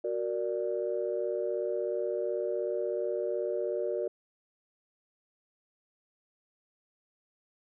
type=chord; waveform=sine; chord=Gb augmented; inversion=none; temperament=equal with one note detuned; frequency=370 / 466.2 / 589 Hz; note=Gb4 / Bb4 / D5; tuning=0 / 0 / +5 cents; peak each=-33 dBFS; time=0.04-4.08 s; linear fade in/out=5 ms; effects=tanh soft clip ceiling -19 dBFS